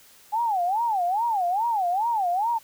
sine tone with vibrato, 813 Hz, G#5, 37 cents flat, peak -21 dBFS, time 0.32-2.59 s, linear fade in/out 20 ms, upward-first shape sine, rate 2.4 Hz, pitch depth 270 cents each way, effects white hiss -53 dBFS RMS until 2.63 s

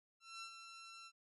15% pulse tone with ADSR envelope, 1349 Hz, E6, 40 cents sharp, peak -39 dBFS, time 0.2-1.12 s, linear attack 220 ms, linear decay 80 ms, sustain -7 dB, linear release 54 ms, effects MP3 48 kbps

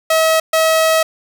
sawtooth tone bursts at uneven times, 642 Hz, E5, 46 cents flat, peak -7 dBFS, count 2, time 0.1-0.4 / 0.53-1.03 s, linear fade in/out 5 ms, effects none

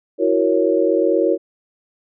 sine chord, F# dominant seventh, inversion third, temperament equal, 329.6 / 370 / 466.2 / 554.4 Hz, E4 / F#4 / A#4 / C#5, 0 / 0 / 0 / 0 cents, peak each -19 dBFS, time 0.18-1.38 s, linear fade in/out 50 ms, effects none

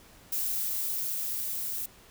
violet noise with level ramp, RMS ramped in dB -30 to -34 dBFS, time 0.32-1.86 s, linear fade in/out 5 ms, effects pink hiss -55 dBFS RMS until 2.1 s

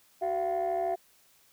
sine tone cluster, 376.7 / 682 / 755 Hz, F#4 / F5 / F#5, +31 / -41 / +35 cents, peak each -32 / -27 / -34 dBFS, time 0.21-0.96 s, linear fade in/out 20 ms, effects tanh soft clip ceiling -23 dBFS + white hiss -63 dBFS RMS until 1.52 s

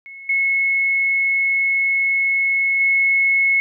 sine tone with level steps, 2186 Hz, C#7, 25 cents flat, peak -34 / -15 / -13 dBFS, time 0.06-3.6 s, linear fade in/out 0 ms, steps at 0.29 / 2.8 s, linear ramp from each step 5 ms, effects none

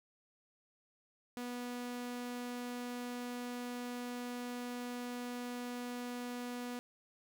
sawtooth tone, 244.6 Hz, B3, 16 cents flat, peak -36 dBFS, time 1.37-6.79 s, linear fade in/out 0 ms, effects none

